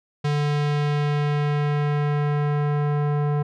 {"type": "tone with low-pass filter sweep", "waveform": "square", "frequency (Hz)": 146.83, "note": "D3", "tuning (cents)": 0, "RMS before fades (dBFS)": -22, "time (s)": [0.24, 3.43], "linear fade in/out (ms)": 10, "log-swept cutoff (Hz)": [4700, 1100], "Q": 0.88, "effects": []}